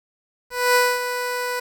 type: tone with ADSR envelope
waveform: 15% pulse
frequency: 493.9 Hz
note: B4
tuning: in tune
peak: -7 dBFS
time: 0.5-1.6 s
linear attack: 250 ms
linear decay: 240 ms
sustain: -10 dB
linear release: 8 ms
effects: 8-bit